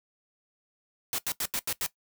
white noise bursts, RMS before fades -30 dBFS, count 6, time 1.13-1.863 s, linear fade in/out 0 ms, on 53 ms, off 83 ms, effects noise-tail reverb RT60 0.1 s tail -17 dB re dry

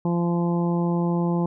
harmonic tone, 172.2 Hz, F3, 24 cents flat, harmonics 1 / 2 / 3 / 4 / 5 / 6, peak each -21 / -27 / -33 / -37 / -33 / -37 dBFS, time 0.05-1.46 s, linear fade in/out 2 ms, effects none

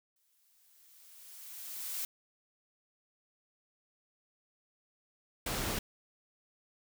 blue noise with exponential growth, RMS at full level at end -36 dBFS, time 0.16-2.05 s, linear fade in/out 2 ms, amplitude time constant 410 ms
pink noise, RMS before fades -35 dBFS, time 5.46-5.79 s, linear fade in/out 5 ms
effects none

